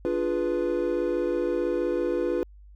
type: chord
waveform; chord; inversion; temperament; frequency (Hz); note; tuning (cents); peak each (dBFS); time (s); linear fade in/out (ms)
triangle; D diminished seventh; none; equal; 293.7 / 349.2 / 415.3 / 493.9; D4 / F4 / Ab4 / Cb5; 0 / 0 / 0 / 0; -30 / -25 / -31 / -26; 0.05-2.43; 0
effects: added 50 Hz sine -46 dBFS peak until 2.75 s